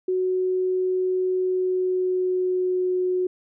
sine tone with pitch glide, 370 to 365.8 Hz, F#4 to F#4, 0 to -20 cents, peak -20 dBFS, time 0.08-3.27 s, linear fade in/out 5 ms, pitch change -20 cents, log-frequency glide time 1.37-2.97 s, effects none

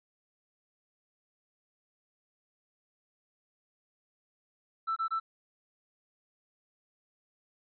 triangle tone bursts, 1327 Hz, E6, 11 cents sharp, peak -25 dBFS, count 3, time 4.87-5.2 s, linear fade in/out 20 ms, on 94 ms, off 24 ms, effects tanh soft clip ceiling -25 dBFS + resampled to 11025 Hz

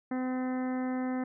harmonic tone, 255.7 Hz, C4, 40 cents flat, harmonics 1 / 2 / 3 / 4 / 5 / 6 / 7 / 8, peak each -30 / -40 / -41 / -48 / -48 / -51 / -49 / -51 dBFS, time 0.11-1.24 s, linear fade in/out 5 ms, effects none

